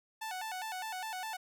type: tone with vibrato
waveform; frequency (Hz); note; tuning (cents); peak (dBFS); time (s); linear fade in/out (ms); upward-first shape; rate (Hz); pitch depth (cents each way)
sawtooth; 808; G#5; -48; -34; 0.21-1.37; 10; square; 4.9; 150
effects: none